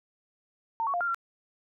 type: tone with pitch steps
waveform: sine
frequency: 909 / 1117 / 701 / 1397 / 1366 Hz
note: A#5 / C#6 / F5 / F6 / F6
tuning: -44 / +13 / +6 / 0 / -39 cents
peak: -26 dBFS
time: 0.8-1.145 s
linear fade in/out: 0 ms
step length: 69 ms
effects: none